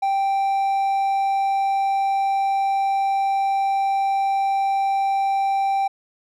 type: tone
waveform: triangle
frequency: 784 Hz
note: G5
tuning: in tune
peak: -16 dBFS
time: 0.02-5.88 s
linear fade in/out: 10 ms
effects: none